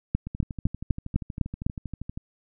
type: two click trains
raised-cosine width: 5 ms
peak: -21 / -10 dBFS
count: 25 / 7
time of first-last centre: 0.27-2.175 / 0.15-1.665 s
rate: 12.6 / 3.96 Hz
effects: none